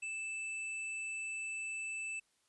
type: tone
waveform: square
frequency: 2637 Hz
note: E7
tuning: in tune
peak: -39 dBFS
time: 0.02-2.2 s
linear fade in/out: 10 ms
effects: white hiss -75 dBFS RMS until 2.48 s + resampled to 24000 Hz